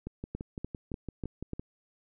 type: two click trains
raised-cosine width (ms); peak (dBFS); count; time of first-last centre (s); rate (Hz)
3; -24 / -22; 10 / 5; 0.07-1.595 / 0.35-1.533; 5.9 / 3.38
effects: none